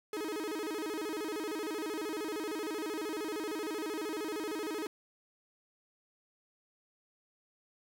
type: tone with vibrato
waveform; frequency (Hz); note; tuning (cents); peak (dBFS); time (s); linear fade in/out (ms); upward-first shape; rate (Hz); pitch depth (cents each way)
45% pulse; 365.9; F#4; -19; -35; 0.13-4.87; 2; square; 13; 260
effects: none